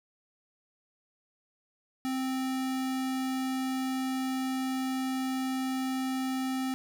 square tone, 261.5 Hz, C4, 1 cent flat, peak -30 dBFS, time 2.05-6.74 s, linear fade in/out 0 ms, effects none

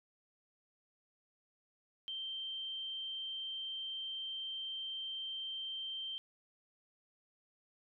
sine tone, 3136 Hz, G7, in tune, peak -39 dBFS, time 2.08-6.18 s, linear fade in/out 0 ms, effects none

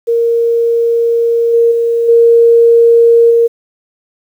sine tone with level steps, 465.4 Hz, A#4, 3 cents flat, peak -8 / -5 / -9 / -3 / -5 dBFS, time 0.07-3.48 s, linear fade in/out 20 ms, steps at 1.53 / 1.71 / 2.08 / 3.3 s, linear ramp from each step 10 ms, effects 7-bit

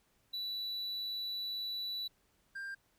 triangle tone pair in turn, 3951 / 1590.8 Hz, B7 / G6, 0 / +25 cents, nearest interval octave + major third, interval 1575 cents, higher first, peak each -35 / -38 dBFS, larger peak first, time 0.33-2.08 / 2.55-2.75 s, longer first, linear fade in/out 10 ms, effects pink hiss -73 dBFS RMS until 2.98 s

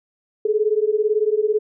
sine beating tone pair, 417.8 / 435.8 Hz, G#4 / A4, +10 / -17 cents, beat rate 18 Hz, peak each -19 dBFS, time 0.45-1.59 s, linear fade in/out 5 ms, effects none

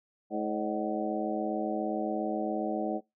harmonic tone with a mistuned harmonic, 107.3 Hz, A2, 43 cents flat, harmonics 2 / 3 / 4 / 5 / 6 / 7, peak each -35 / -34 / -39 / -38 / -36 / -36 dBFS, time 0.3-3.01 s, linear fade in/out 50 ms, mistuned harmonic 6, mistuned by -83 cents, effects noise-tail reverb RT60 0.2 s tail -24 dB re dry

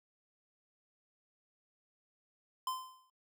square tone with exponential decay, 1032 Hz, C6, 24 cents flat, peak -33 dBFS, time 2.67-3.1 s, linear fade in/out 2 ms, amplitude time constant 92 ms, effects noise-tail reverb RT60 0.1 s tail -21 dB re dry

